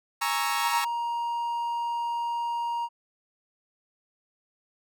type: chord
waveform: sawtooth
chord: A# half-diminished seventh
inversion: third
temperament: equal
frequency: 830.6 / 932.3 / 1108.7 / 1318.5 Hz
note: G#5 / A#5 / C#6 / E6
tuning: 0 / 0 / 0 / 0 cents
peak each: -29 / -25 / -27 / -29 dBFS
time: 0.21-0.85 s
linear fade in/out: 10 ms
type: tone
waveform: triangle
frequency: 941 Hz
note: A#5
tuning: 16 cents sharp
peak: -25 dBFS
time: 0.62-2.89 s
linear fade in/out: 50 ms
effects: none